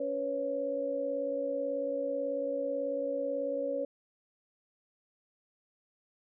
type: tone cluster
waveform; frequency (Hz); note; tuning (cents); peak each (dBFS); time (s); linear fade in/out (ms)
sine; 280.5 / 497.8 / 556; C#4 / B4 / C#5; +21 / +14 / +5; -39 / -36 / -32; 0-3.85; 5
effects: none